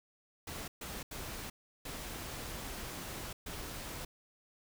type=noise bursts at uneven times; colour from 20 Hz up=pink; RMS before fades=-43 dBFS; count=5; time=0.47-0.68 / 0.81-1.03 / 1.11-1.5 / 1.85-3.33 / 3.46-4.05 s; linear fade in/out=5 ms; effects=none